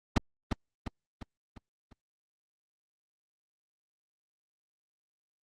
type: noise with echo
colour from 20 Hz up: brown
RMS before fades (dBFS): -19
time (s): 0.16-0.18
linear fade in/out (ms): 5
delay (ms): 350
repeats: 5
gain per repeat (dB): -6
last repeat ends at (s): 1.93
effects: low-pass 6000 Hz 12 dB/octave + Opus 48 kbps